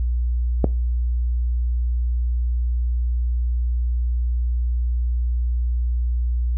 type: click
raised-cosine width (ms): 2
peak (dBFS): -3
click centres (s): 0.643
effects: noise-tail reverb RT60 0.3 s tail -20 dB re dry + added 60 Hz sine -18 dBFS peak until 6.57 s